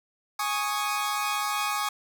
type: chord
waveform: sawtooth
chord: Ab suspended fourth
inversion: none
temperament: equal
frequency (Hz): 830.6 / 1108.7 / 1244.5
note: Ab5 / Db6 / Eb6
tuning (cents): 0 / 0 / 0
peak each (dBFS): -27 / -27 / -27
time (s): 0.39-1.89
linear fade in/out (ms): 5
effects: none